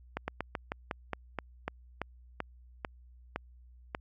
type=slowing click train; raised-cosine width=0.5 ms; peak=-18 dBFS; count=14; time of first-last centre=0.17-3.949 s; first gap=110 ms; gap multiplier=1.15; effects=added 61 Hz sine -53 dBFS peak until 4 s + AAC 64 kbps